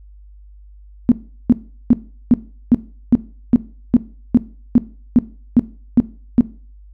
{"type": "tone bursts", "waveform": "sine", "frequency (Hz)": 240.6, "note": "B3", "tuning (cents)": -45, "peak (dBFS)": -5, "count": 14, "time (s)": [1.09, 6.408], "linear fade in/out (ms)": 0, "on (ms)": 27, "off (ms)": 380, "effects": ["noise-tail reverb RT60 0.4 s tail -18 dB re dry", "added 50 Hz sine -39 dBFS peak until 6.93 s"]}